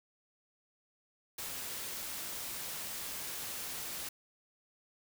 white noise, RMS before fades -41 dBFS, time 1.38-4.09 s, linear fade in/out 5 ms, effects none

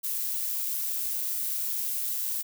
violet noise with amplitude modulation, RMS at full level -29 dBFS, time 0.03-2.43 s, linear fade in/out 20 ms, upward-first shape sine, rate 125 Hz, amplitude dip 30%, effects none

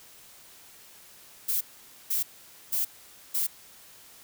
violet noise bursts, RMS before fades -27 dBFS, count 4, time 1.48-3.47 s, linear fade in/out 10 ms, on 130 ms, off 490 ms, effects white hiss -52 dBFS RMS until 4.23 s

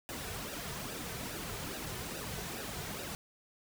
pink noise with flanger, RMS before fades -41 dBFS, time 0.09-3.15 s, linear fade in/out 0 ms, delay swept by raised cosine 0.91 to 3.71 ms, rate 2.4 Hz, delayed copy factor -0.65, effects none

